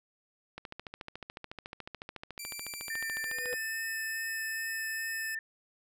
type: click train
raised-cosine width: 0.3 ms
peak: -25 dBFS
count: 42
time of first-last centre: 0.58-3.53 s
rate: 13.9 Hz
type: tone with pitch glide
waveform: 10% pulse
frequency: 2349 to 2576 Hz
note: D7 to E7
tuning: 0 to -41 cents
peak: -31 dBFS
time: 2.39-5.35 s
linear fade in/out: 5 ms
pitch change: +159 cents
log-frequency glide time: 3.23-3.62 s
type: tone with vibrato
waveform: sine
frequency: 1794 Hz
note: A6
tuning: 33 cents sharp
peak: -34 dBFS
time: 2.9-5.39 s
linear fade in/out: 2 ms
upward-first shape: sine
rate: 2.4 Hz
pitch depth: 10 cents each way
type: tone with exponential growth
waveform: triangle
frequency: 493.9 Hz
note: B4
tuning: in tune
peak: -31 dBFS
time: 3.14-3.54 s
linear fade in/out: 0 ms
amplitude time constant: 86 ms
effects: none